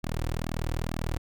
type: tone with flanger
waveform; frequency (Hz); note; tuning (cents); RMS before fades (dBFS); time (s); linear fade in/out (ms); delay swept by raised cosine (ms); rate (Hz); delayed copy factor
sawtooth; 40.09; E1; -47; -31; 0.03-1.18; 10; 2 to 4.9; 2.2; -0.9
effects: none